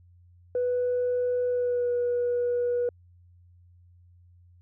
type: tone with pitch glide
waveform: sine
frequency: 493.9 to 485.4 Hz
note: B4 to B4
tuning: 0 to -30 cents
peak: -22 dBFS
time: 0.55-2.89 s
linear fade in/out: 2 ms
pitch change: -30 cents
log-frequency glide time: 1.48-1.91 s
effects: tanh soft clip ceiling -20 dBFS + added 88 Hz sine -53 dBFS peak until 4.61 s